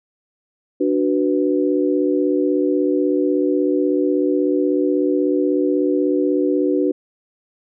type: chord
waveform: sine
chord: B minor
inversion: first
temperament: equal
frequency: 293.7 / 370 / 493.9 Hz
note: D4 / F#4 / B4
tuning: 0 / 0 / 0 cents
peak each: -18 / -19 / -22 dBFS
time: 0.8-6.92 s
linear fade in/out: 10 ms
effects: none